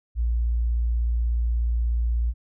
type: tone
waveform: sine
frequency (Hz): 58.27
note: A#1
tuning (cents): 0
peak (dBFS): -20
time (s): 0.15-2.34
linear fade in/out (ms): 50
effects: none